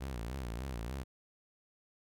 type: tone with vibrato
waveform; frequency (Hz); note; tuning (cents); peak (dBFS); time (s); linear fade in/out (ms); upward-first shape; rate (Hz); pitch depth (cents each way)
sawtooth; 61.74; B1; 0; -34; 0-1.04; 20; sine; 3.4; 180
effects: none